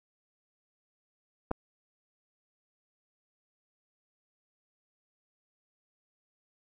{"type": "clicks", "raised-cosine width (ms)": 1, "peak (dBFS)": [-27, -15], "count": 2, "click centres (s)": [1.51, 1.514], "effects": []}